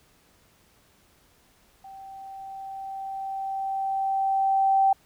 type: tone with level ramp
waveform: sine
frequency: 777 Hz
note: G5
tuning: 16 cents flat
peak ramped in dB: -41 to -16 dBFS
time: 1.84-4.93 s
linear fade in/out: 5 ms
effects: pink hiss -61 dBFS RMS until 5.05 s